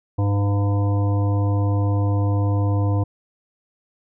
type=harmonic tone; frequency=100.9 Hz; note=G#2; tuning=49 cents flat; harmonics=1 / 3 / 5 / 7 / 9 / 10; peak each=-17 / -27 / -31 / -34 / -36 / -37 dBFS; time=0.18-3.04 s; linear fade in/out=10 ms; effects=none